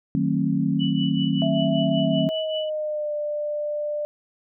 sine chord, D# diminished seventh, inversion none, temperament just, 155.56 / 186.68 / 224 / 268.8 Hz, D#3 / F#3 / A3 / C4, 0 / +16 / +31 / +47 cents, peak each -25 / -25 / -26 / -24 dBFS, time 0.15-2.29 s, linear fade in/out 0 ms
sine tone with tremolo, 2960 Hz, F#7, in tune, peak -27 dBFS, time 0.79-2.7 s, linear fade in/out 20 ms, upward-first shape triangle, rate 5.2 Hz, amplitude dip 85%
sine tone with pitch glide, 659.3 to 594.2 Hz, E5 to D5, 0 to +20 cents, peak -24 dBFS, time 1.42-4.05 s, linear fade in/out 0 ms, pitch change -180 cents, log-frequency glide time 1.93-3.13 s
effects none

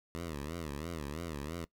10% pulse tone with vibrato, 77.78 Hz, D#2, in tune, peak -30 dBFS, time 0.15-1.65 s, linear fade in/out 0 ms, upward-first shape sine, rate 3 Hz, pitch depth 180 cents each way, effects noise-tail reverb RT60 0.1 s tail -20 dB re dry

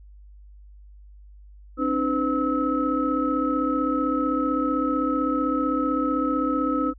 sine tone cluster, 267.4 / 303.1 / 506 / 1294 Hz, C4 / D#4 / B4 / E6, +38 / -45 / +42 / -32 cents, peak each -25 / -25 / -29 / -26 dBFS, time 1.77-6.94 s, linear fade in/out 50 ms, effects tanh soft clip ceiling -10 dBFS + added 50 Hz sine -44 dBFS peak until 6.98 s

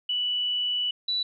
sine tone pair in turn, 2960 / 3951 Hz, F#7 / B7, 0 / 0 cents, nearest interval perfect fourth, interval 500 cents, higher second, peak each -24 dBFS, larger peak neither, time 0.09-0.91 / 1.08-1.23 s, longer first, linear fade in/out 5 ms, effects none

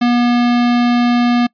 square tone, 241.3 Hz, B3, 40 cents flat, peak -11 dBFS, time 0.01-1.47 s, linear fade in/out 10 ms, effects noise-tail reverb RT60 0.1 s tail -25 dB re dry + resampled to 11025 Hz

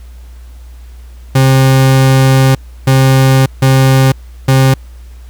40% pulse tone bursts at uneven times, 133 Hz, C3, 29 cents sharp, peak -4 dBFS, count 4, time 1.35-2.55 / 2.87-3.46 / 3.62-4.12 / 4.48-4.74 s, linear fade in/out 5 ms, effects added 60 Hz sine -29 dBFS peak until 5.29 s + pink hiss -47 dBFS RMS until 5.29 s

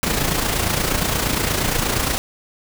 pink noise with amplitude modulation, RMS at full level -18 dBFS, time 0.03-2.18 s, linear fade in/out 0 ms, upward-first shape sine, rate 28.5 Hz, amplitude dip 55%, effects none

